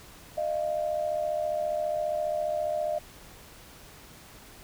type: tone pair together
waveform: sine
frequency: 611.2 / 686 Hz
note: D#5 / F5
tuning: -31 / -31 cents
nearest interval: major second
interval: 200 cents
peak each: -28 / -31 dBFS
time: 0.37-2.99 s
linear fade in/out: 10 ms
effects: pink hiss -50 dBFS RMS until 4.63 s

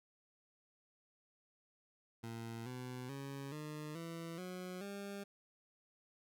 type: tone with pitch steps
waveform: 20% pulse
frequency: 114.9 / 126.03 / 138.23 / 151.61 / 166.29 / 182.39 / 200.1 Hz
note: A#2 / B2 / C#3 / D#3 / E3 / F#3 / G3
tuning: -25 / +36 / -5 / -45 / +15 / -25 / +36 cents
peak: -39 dBFS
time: 2.23-5.24 s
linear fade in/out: 10 ms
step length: 430 ms
effects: none

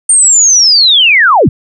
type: linear sweep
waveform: sine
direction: down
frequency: 8870 to 69.9 Hz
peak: -3 dBFS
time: 0.09-1.49 s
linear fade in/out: 5 ms
effects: none

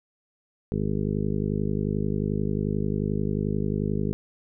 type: harmonic tone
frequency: 51.3 Hz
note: G#1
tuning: 21 cents flat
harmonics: 1 / 2 / 3 / 4 / 5 / 6 / 7 / 8 / 9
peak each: -33 / -32 / -29 / -29 / -35 / -39 / -36 / -33 / -39 dBFS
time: 0.72-4.13 s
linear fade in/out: 0 ms
effects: none

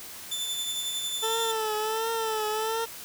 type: tone with tremolo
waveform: sawtooth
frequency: 3523 Hz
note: A7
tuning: 1 cent sharp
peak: -25 dBFS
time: 0.31-1.52 s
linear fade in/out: 10 ms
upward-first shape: sine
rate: 11 Hz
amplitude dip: 35%
type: tone with vibrato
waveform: 20% pulse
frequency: 441.2 Hz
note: A4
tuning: 5 cents sharp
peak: -22 dBFS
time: 1.22-2.86 s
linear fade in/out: 20 ms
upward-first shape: triangle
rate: 1.4 Hz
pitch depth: 66 cents each way
effects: white hiss -42 dBFS RMS until 3.04 s

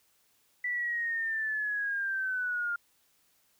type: linear sweep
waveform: sine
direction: down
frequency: 1975.5 to 1400 Hz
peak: -29 dBFS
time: 0.64-2.76 s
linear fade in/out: 5 ms
effects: white hiss -69 dBFS RMS until 3.59 s

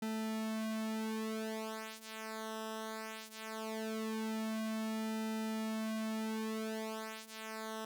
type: tone with flanger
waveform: sawtooth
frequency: 220 Hz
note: A3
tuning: in tune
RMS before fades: -40 dBFS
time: 0.02-7.85 s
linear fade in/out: 5 ms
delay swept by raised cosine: 1.8 to 5 ms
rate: 0.19 Hz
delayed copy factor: -0.85
effects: none

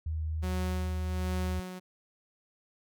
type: tone with vibrato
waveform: sine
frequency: 78.7 Hz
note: D#2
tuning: 20 cents sharp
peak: -30 dBFS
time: 0.06-1.6 s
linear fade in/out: 5 ms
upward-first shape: triangle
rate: 4 Hz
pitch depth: 11 cents each way
type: tone with tremolo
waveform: sawtooth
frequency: 183.7 Hz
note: F#3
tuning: 12 cents flat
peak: -29 dBFS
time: 0.42-1.8 s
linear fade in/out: 20 ms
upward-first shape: sine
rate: 1.3 Hz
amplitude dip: 55%
effects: none

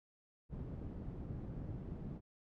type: low-pass noise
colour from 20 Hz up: white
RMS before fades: -45 dBFS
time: 0.49-2.21 s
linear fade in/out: 50 ms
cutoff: 180 Hz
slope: 12 dB/octave
effects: none

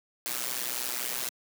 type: noise with amplitude modulation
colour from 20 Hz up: white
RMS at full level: -29 dBFS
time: 0.26-1.29 s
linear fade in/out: 0 ms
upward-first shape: sine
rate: 124 Hz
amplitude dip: 90%
effects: high-pass 200 Hz 12 dB/octave

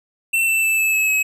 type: tone with pitch steps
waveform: square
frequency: 2691 / 2665 / 2639 / 2613 / 2587 / 2562 Hz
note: E7 / E7 / E7 / E7 / E7 / E7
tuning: +35 / +18 / +1 / -16 / -33 / -50 cents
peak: -16 dBFS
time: 0.33-1.23 s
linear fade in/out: 10 ms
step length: 150 ms
effects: none

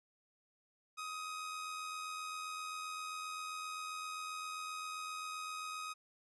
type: tone with amplitude modulation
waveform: sawtooth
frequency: 1257 Hz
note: D#6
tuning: 17 cents sharp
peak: -36 dBFS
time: 0.97-5.94 s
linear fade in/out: 20 ms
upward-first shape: sine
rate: 87.6 Hz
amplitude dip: 35%
effects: resampled to 24000 Hz

